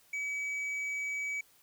sine tone with hard clipping, 2280 Hz, C#7, 48 cents sharp, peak -34 dBFS, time 0.13-1.41 s, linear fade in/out 5 ms, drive 4 dB, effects white hiss -64 dBFS RMS until 1.62 s

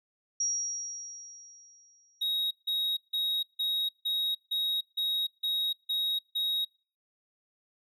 sine tone with exponential decay, 5680 Hz, F8, 28 cents sharp, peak -26 dBFS, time 0.4-2.24 s, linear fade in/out 5 ms, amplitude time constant 400 ms
triangle tone bursts, 3785 Hz, A#7, 26 cents sharp, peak -26 dBFS, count 10, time 2.21-6.65 s, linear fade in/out 10 ms, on 300 ms, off 160 ms
effects noise-tail reverb RT60 0.4 s tail -25 dB re dry

